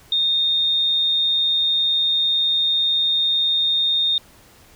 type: tone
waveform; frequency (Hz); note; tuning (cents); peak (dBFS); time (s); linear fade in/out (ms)
sine; 3669; A#7; -28; -16; 0.12-4.18; 2
effects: pink hiss -50 dBFS RMS until 4.75 s